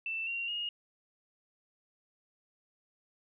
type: tone with pitch steps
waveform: sine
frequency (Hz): 2665 / 2756 / 2860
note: E7 / F7 / F7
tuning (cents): +18 / -24 / +41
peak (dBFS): -33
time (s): 0.06-0.69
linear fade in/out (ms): 2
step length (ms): 210
effects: none